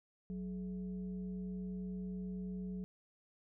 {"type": "tone with frequency modulation", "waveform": "sine", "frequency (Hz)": 185, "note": "F#3", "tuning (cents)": 0, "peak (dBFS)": -39, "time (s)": [0.3, 2.84], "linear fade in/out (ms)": 0, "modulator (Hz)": 239, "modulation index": 0.47, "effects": []}